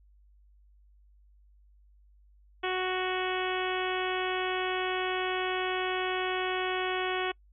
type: harmonic tone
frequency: 370 Hz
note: F#4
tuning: in tune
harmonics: 1 / 2 / 3 / 4 / 5 / 6 / 7 / 8 / 9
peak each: -32 / -35 / -37 / -38 / -39 / -40 / -40 / -41 / -42 dBFS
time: 2.63-7.32 s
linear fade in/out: 10 ms
effects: noise-tail reverb RT60 0.1 s tail -26 dB re dry + added 50 Hz sine -57 dBFS peak until 7.52 s